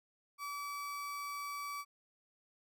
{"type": "tone", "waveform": "35% pulse", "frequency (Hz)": 1149, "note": "D6", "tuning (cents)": -38, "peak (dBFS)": -38, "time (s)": [0.38, 1.85], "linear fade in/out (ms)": 50, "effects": []}